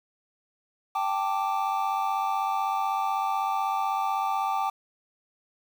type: chord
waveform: triangle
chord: G suspended second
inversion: none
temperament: equal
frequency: 784 / 880 / 1174.7 Hz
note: G5 / A5 / D6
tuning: 0 / 0 / 0 cents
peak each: -26 / -28 / -28 dBFS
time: 0.95-4.7 s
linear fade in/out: 5 ms
effects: 8-bit